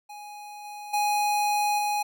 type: tone with level steps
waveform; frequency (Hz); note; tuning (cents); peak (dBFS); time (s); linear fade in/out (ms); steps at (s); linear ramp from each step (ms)
square; 830.6; G#5; 0; -40 / -38 / -23 / -25; 0.09-2.03; 10; 0.64 / 0.93 / 1.78; 10
effects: none